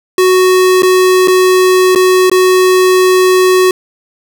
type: tone with dropouts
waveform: square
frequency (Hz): 370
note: F#4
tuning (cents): 0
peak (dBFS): -6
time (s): 0.18-3.71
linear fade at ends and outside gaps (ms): 2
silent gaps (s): 0.822-0.831 / 1.275-1.281 / 1.95-1.958 / 2.298-2.315
effects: none